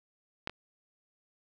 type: clicks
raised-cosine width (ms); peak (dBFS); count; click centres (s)
0.3; -16 / -25; 2; 0.474 / 0.496
effects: none